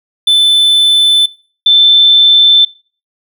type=tone pair in turn; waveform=triangle / sine; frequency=3520 / 3538 Hz; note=A7 / A7; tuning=0 / +9 cents; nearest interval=unison; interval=9 cents; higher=second; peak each=-3 dBFS; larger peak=neither; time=0.27-1.26 / 1.66-2.65 s; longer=neither; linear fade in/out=5 ms; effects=noise-tail reverb RT60 0.4 s tail -22 dB re dry